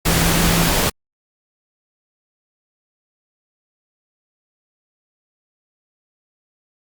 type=tone in noise; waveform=sine; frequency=168.1 Hz; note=E3; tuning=34 cents sharp; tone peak=-19 dBFS; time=0.06-0.69 s; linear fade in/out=10 ms; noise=pink; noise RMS=-17 dBFS; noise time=0.05-0.9 s; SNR=-5 dB; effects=Opus 48 kbps